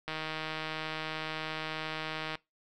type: click train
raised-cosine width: 0.3 ms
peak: -20 dBFS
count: 358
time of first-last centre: 0.08-2.354 s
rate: 157 Hz
effects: noise-tail reverb RT60 0.2 s tail -22 dB re dry